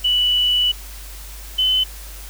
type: tone pair in turn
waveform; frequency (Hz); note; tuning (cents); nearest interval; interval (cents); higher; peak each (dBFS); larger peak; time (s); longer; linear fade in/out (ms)
sine; 2960 / 3033; F#7 / F#7; 0 / +42; unison; 42; second; -14; neither; 0.04-0.72 / 1.58-1.84; first; 10
effects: added 50 Hz sine -34 dBFS peak until 2.29 s + white hiss -39 dBFS RMS until 2.29 s